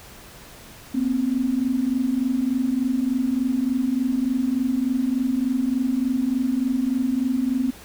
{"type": "tone pair together", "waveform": "sine", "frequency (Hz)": [240.1, 263.5], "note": ["B3", "C4"], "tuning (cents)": [-49, 12], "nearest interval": "major second", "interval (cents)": 161, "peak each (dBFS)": [-24, -21], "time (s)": [0.94, 7.71], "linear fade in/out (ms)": 10, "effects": ["pink hiss -44 dBFS RMS until 7.84 s"]}